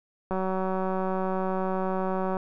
click train, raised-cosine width 1 ms, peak -16 dBFS, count 388, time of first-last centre 0.31-2.369 s, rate 188 Hz, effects none

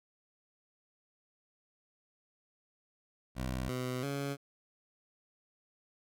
15% pulse tone with pitch steps, 63.8 / 126.6 / 140.3 Hz, C2 / B2 / C#3, -43 / +43 / +21 cents, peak -28 dBFS, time 3.35-4.37 s, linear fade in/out 50 ms, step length 340 ms, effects none

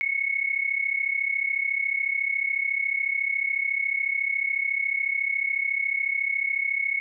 sine tone pair together, 2183 / 2217 Hz, C#7 / C#7, -27 / 0 cents, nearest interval unison, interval 27 cents, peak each -26 dBFS, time 0.01-7 s, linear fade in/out 0 ms, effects none

